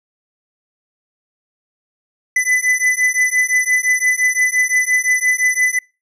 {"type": "beating tone pair", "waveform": "square", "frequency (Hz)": [2000, 2005.8], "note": ["B6", "B6"], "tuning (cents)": [21, 26], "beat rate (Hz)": 5.8, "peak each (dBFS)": -17, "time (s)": [2.36, 5.79], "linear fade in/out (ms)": 5, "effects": ["noise-tail reverb RT60 0.3 s tail -26 dB re dry", "low-pass 11000 Hz 12 dB/octave"]}